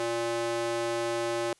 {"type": "tone with high-pass filter", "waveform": "square", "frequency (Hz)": 116.9, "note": "A#2", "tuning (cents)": 5, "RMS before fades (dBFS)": -30, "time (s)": [0, 1.53], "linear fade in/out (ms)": 0, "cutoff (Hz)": 440, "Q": 2.1, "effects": ["white hiss -64 dBFS RMS until 1.59 s", "resampled to 24000 Hz"]}